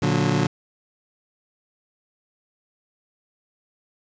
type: chord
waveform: 25% pulse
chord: Bb augmented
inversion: none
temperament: just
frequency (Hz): 116.54 / 145.68 / 182.1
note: Bb2 / D3 / F#3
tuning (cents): 0 / -14 / -27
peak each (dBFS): -21 / -18 / -20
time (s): 0.02-0.47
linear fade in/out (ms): 5
effects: resampled to 16000 Hz + 8-bit